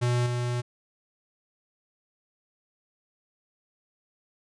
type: tone with level steps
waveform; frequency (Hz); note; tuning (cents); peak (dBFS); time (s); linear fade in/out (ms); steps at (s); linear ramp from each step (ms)
square; 121.9; B2; -22; -23 / -27; 0.01-0.62; 20; 0.26; 5
effects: resampled to 22050 Hz